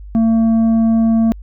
sine tone with tanh clipping, 225.8 Hz, A3, 45 cents sharp, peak -11 dBFS, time 0.15-1.32 s, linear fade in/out 0 ms, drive 6 dB, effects added 50 Hz sine -30 dBFS peak until 1.42 s

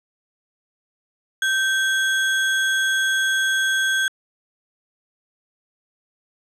sine tone with sample-and-hold, 1560 Hz, G6, 9 cents flat, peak -17 dBFS, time 1.42-4.08 s, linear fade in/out 2 ms, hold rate 4900 Hz, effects low-pass 8000 Hz 12 dB/octave

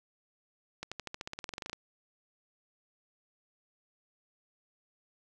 accelerating click train, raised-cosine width 0.2 ms, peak -21 dBFS, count 17, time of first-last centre 0.83-1.731 s, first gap 86 ms, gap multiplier 0.94, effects none

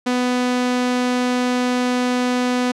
sawtooth tone, 248.7 Hz, B3, 12 cents sharp, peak -13 dBFS, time 0.06-2.72 s, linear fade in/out 10 ms, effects low-pass 7000 Hz 12 dB/octave

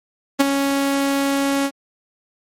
sawtooth tone with ADSR envelope, 277.2 Hz, C#4, in tune, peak -5 dBFS, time 0.39-1.71 s, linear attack 16 ms, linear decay 22 ms, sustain -8 dB, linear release 59 ms, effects MP3 64 kbps

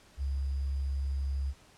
sine tone with sample-and-hold, 68.5 Hz, C#2, 20 cents flat, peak -29 dBFS, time 0.17-1.54 s, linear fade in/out 50 ms, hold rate 4900 Hz, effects pink hiss -59 dBFS RMS until 1.77 s + low-pass 9000 Hz 12 dB/octave

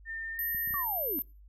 sine tone with pitch glide, 1807 to 1829.1 Hz, A6 to A#6, +46 to -33 cents, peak -36 dBFS, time 0.05-0.85 s, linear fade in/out 50 ms, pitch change +21 cents, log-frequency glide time 0.32-0.38 s
sine tone, 13000 Hz, G#9, 38 cents flat, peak -30 dBFS, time 0.39-1.22 s, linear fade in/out 0 ms
clicks, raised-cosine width 5 ms, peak -36 dBFS, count 4, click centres 0.548 / 0.675 / 0.708 / 0.74 s
sine linear sweep, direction down, 1176 to 252.2 Hz, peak -34 dBFS, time 0.74-1.19 s, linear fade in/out 0 ms
effects noise-tail reverb RT60 0.3 s tail -21 dB re dry + added 50 Hz sine -51 dBFS peak until 1.48 s

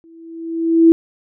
sine tone with exponential growth, 329.6 Hz, E4, in tune, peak -3 dBFS, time 0.04-0.92 s, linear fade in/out 0 ms, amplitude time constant 190 ms, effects none

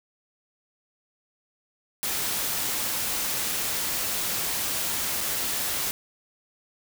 white noise with dropouts, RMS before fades -28 dBFS, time 2.03-5.91 s, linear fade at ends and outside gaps 0 ms, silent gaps 5.207-5.211 s, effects none

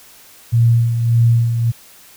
sine tone with tremolo, 116.8 Hz, A#2, 4 cents sharp, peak -8 dBFS, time 0.52-1.72 s, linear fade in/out 20 ms, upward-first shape sine, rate 1.7 Hz, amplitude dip 55%, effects white hiss -44 dBFS RMS until 2.16 s

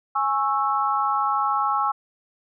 sine chord, C# minor, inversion second, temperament equal with one note detuned, 830.6 / 1097.3 / 1318.5 Hz, G#5 / C#6 / E6, 0 / -18 / 0 cents, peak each -24 dBFS, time 0.15-1.92 s, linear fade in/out 10 ms, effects none

